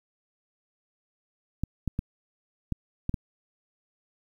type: clicks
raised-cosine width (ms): 5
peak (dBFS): -15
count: 6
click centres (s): 1.636 / 1.877 / 1.991 / 2.723 / 3.094 / 3.142
effects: 9-bit